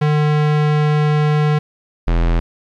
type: tone pair in turn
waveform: square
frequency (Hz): 150.4 / 42.2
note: D3 / E1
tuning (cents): +42 / +41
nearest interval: octave + minor seventh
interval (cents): 2201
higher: first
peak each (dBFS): -13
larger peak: neither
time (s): 0.01-1.59 / 2.07-2.4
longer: first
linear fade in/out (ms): 10
effects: low-pass 3000 Hz 12 dB/octave + 9-bit